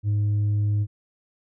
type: tone with tanh clipping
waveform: triangle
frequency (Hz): 103.83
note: G#2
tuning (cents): 0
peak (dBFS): -20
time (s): 0.03-0.87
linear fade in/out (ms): 50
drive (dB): 7
effects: none